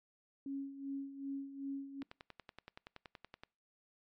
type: tone with tremolo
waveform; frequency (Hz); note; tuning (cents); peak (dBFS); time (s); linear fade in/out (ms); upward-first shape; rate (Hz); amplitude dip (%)
sine; 275.5; C#4; -11; -37; 0.46-2.03; 2; sine; 2.6; 70
type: click train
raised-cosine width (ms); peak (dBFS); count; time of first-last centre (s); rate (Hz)
0.3; -33; 16; 2.02-3.435; 10.6
effects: noise-tail reverb RT60 0.4 s tail -26 dB re dry + MP3 48 kbps